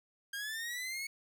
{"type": "linear sweep", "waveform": "sawtooth", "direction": "up", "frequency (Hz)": [1600, 2217], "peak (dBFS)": -34, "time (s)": [0.33, 1.07], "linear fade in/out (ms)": 5, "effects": []}